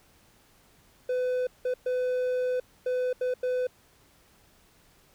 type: tone bursts at uneven times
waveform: triangle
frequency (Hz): 503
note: B4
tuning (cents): +32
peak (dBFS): -23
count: 6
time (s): 1.09-1.47 / 1.65-1.74 / 1.86-2.6 / 2.86-3.13 / 3.21-3.34 / 3.43-3.67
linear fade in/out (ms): 5
effects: pink hiss -61 dBFS RMS until 5.14 s